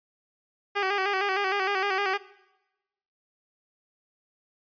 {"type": "tone with vibrato", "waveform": "10% pulse", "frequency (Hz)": 392, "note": "G4", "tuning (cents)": 0, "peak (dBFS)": -16, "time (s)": [0.75, 2.18], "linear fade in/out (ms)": 20, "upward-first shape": "square", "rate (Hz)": 6.5, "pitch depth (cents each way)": 57, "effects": ["noise-tail reverb RT60 1.0 s tail -20 dB re dry", "resampled to 11025 Hz"]}